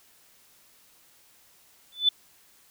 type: tone with exponential growth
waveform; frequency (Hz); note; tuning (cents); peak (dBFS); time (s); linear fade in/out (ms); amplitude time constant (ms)
sine; 3500; A7; -10; -14; 1.92-2.09; 5; 35
effects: white hiss -59 dBFS RMS until 2.7 s